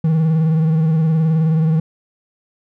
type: tone with vibrato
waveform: triangle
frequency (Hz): 159.6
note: D#3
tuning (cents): +44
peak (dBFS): -10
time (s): 0.04-1.8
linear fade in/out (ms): 5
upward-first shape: sine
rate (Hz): 19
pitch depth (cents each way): 50
effects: none